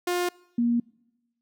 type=tone pair in turn; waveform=sawtooth / sine; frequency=354.8 / 236.8 Hz; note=F4 / A#3; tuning=+27 / +27 cents; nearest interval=perfect fifth; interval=700 cents; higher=first; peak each=-20 / -20 dBFS; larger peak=neither; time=0.07-0.29 / 0.58-0.8 s; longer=neither; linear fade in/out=5 ms; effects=noise-tail reverb RT60 1.0 s tail -25 dB re dry